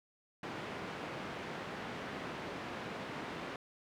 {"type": "band-pass noise", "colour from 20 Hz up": "pink", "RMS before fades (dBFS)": -43, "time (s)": [0.43, 3.56], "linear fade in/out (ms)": 2, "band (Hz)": [170, 2500], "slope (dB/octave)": 12, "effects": []}